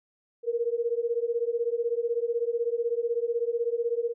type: beating tone pair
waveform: sine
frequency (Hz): 462.2 / 478.2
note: A#4 / A#4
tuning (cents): -15 / +44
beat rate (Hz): 16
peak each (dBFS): -28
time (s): 0.43-4.14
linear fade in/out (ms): 50
effects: none